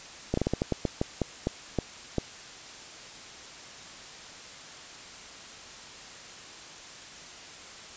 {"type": "slowing click train", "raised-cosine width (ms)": 2, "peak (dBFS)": -12, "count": 13, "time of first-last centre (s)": [0.34, 2.183], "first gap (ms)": 34, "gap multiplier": 1.25, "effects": ["white hiss -45 dBFS RMS until 7.96 s", "resampled to 16000 Hz"]}